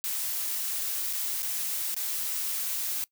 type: noise with dropouts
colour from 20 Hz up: blue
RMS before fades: -31 dBFS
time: 0.04-3.04 s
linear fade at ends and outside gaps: 0 ms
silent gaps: 1.128-1.133 / 1.422-1.429 / 1.944-1.965 s
effects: noise-tail reverb RT60 0.1 s tail -22 dB re dry